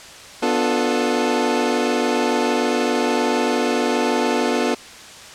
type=chord; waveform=25% pulse; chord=B half-diminished seventh; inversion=none; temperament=equal with one note detuned; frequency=246.9 / 293.7 / 355.1 / 440 Hz; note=B3 / D4 / F4 / A4; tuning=0 / 0 / +29 / 0 cents; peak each=-18 / -21 / -20 / -19 dBFS; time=0.42-4.75 s; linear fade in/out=10 ms; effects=white hiss -39 dBFS RMS until 5.34 s + low-pass 7000 Hz 12 dB/octave